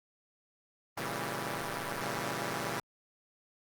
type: chord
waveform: 5% pulse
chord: A# diminished seventh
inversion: none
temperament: equal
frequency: 116.54 / 138.59 / 164.81 / 196 Hz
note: A#2 / C#3 / E3 / G3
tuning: 0 / 0 / 0 / 0 cents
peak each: -28 dBFS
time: 0.97-2.8 s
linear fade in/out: 5 ms
effects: Opus 24 kbps